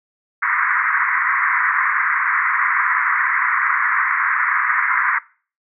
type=band-pass noise; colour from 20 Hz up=white; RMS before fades=-18 dBFS; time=0.42-5.19 s; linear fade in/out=10 ms; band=1000 to 2100 Hz; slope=96 dB/octave; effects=noise-tail reverb RT60 0.4 s tail -21 dB re dry